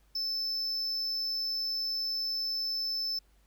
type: tone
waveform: triangle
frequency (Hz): 5270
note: E8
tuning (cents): -1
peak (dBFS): -29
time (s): 0.15-3.19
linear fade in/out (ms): 5
effects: added 50 Hz sine -62 dBFS peak until 3.46 s + pink hiss -70 dBFS RMS until 3.46 s